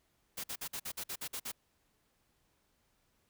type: noise bursts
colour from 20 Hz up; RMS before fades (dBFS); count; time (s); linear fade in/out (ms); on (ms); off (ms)
white; -40; 10; 0.37-1.519; 10; 69; 51
effects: pink hiss -75 dBFS RMS until 3.29 s